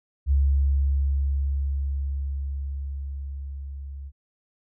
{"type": "tone with level ramp", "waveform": "sine", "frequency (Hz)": 69.2, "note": "C#2", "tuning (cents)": -2, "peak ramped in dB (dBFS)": [-16, -34], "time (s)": [0.26, 4.12], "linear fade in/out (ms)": 50, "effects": []}